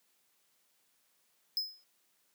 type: tone with exponential decay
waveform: square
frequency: 5100 Hz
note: D#8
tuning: 42 cents sharp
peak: -28 dBFS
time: 1.57-1.84 s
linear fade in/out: 1 ms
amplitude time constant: 57 ms
effects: white hiss -73 dBFS RMS until 2.34 s + high-pass 150 Hz 12 dB/octave